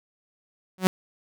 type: tone with exponential growth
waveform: sawtooth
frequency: 186 Hz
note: F#3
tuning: 9 cents sharp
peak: -8 dBFS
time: 0.78-0.87 s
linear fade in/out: 0 ms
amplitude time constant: 19 ms
effects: none